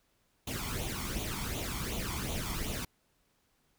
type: noise with flanger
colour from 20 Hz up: pink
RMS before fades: -36 dBFS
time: 0.47-2.85 s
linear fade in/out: 5 ms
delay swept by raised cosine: 0.29 to 0.93 ms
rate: 2.7 Hz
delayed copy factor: +0.65
effects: pink hiss -73 dBFS RMS until 3.78 s